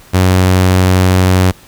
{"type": "tone", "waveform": "sawtooth", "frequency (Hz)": 92.5, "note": "F#2", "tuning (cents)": 0, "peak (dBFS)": -3, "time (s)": [0.13, 1.52], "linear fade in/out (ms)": 20, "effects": ["pink hiss -41 dBFS RMS until 1.67 s"]}